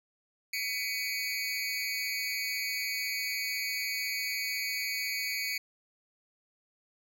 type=tone with amplitude modulation; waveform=25% pulse; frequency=2252 Hz; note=C#7; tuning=27 cents sharp; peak=-23 dBFS; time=0.53-5.58 s; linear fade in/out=5 ms; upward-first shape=sine; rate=234 Hz; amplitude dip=100%; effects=none